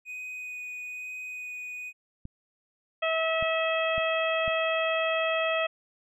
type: tone with vibrato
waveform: triangle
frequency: 2489 Hz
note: D#7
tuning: in tune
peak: -34 dBFS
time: 0.05-1.93 s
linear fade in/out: 50 ms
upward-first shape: sine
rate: 1.1 Hz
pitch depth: 10 cents each way
type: clicks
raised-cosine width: 5 ms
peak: -27 dBFS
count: 4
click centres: 2.254 / 3.426 / 3.98 / 4.479 s
type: harmonic tone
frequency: 647 Hz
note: E5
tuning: 32 cents flat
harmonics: 1 / 2 / 3 / 4 / 5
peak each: -27 / -32 / -34 / -31 / -36 dBFS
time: 3.02-5.67 s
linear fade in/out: 10 ms
effects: none